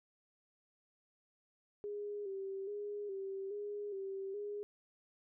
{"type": "tone with vibrato", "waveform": "sine", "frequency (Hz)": 400, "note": "G4", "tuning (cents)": 35, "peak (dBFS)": -39, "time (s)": [1.84, 4.63], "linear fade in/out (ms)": 0, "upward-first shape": "square", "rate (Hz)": 1.2, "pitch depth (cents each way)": 51, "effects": []}